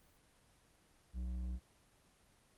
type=tone with hard clipping; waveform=triangle; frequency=61.74 Hz; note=B1; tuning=in tune; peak=-40 dBFS; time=1.13-1.6 s; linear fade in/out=50 ms; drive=11 dB; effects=pink hiss -69 dBFS RMS until 2.57 s + Opus 24 kbps